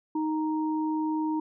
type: tone pair together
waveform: sine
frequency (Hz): 312 / 932.3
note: D#4 / A#5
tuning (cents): +5 / 0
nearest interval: octave + perfect fifth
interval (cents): 1895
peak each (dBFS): -26 / -33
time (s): 0.15-1.4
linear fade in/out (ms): 5
effects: none